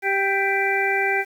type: harmonic tone with a mistuned harmonic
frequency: 392 Hz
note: G4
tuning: in tune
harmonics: 1 / 2 / 4 / 5 / 6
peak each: -25 / -25 / -25 / -25 / -25 dBFS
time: 0.02-1.25 s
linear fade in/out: 50 ms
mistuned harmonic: 5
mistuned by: +26 cents
effects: 8-bit